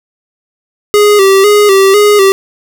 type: tone with vibrato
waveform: square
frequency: 401.3 Hz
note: G4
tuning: 41 cents sharp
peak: -4 dBFS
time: 0.94-2.32 s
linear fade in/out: 0 ms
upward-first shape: square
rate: 2 Hz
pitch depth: 58 cents each way
effects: none